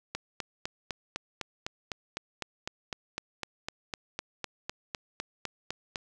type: click train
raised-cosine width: 0.2 ms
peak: -16 dBFS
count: 24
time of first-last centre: 0.15-5.958 s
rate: 3.96 Hz
effects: none